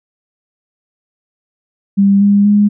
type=tone with pitch steps; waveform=sine; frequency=198.4 / 202.2 / 206.1 Hz; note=G3 / G#3 / G#3; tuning=+21 / -46 / -13 cents; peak=-6 dBFS; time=1.97-2.69 s; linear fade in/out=20 ms; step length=240 ms; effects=none